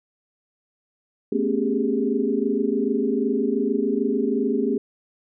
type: tone cluster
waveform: sine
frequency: 221.3 / 248.4 / 274.7 / 392.7 / 415.3 Hz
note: A3 / B3 / C#4 / G4 / G#4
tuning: +10 / +10 / -16 / +3 / 0 cents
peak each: -26 dBFS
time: 1.32-4.78 s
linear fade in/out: 5 ms
effects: none